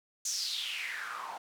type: noise with band-pass filter sweep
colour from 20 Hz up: white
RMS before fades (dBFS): -37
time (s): 0.25-1.38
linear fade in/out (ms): 5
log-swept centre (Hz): 6600 to 810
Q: 5.7
effects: none